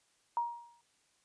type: tone with exponential decay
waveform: sine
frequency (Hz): 945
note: A#5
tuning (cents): +23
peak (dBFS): -27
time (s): 0.37-0.81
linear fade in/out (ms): 1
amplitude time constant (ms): 95
effects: white hiss -72 dBFS RMS until 1.24 s + resampled to 22050 Hz